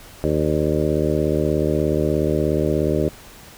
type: harmonic tone with a mistuned harmonic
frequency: 76.8 Hz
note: D#2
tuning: 22 cents flat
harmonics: 1 / 2 / 3 / 4 / 5 / 6 / 7 / 8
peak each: -26 / -24 / -27 / -24 / -23 / -26 / -28 / -27 dBFS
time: 0.24-3.09 s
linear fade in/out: 0 ms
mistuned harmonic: 8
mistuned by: -40 cents
effects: pink hiss -43 dBFS RMS until 3.57 s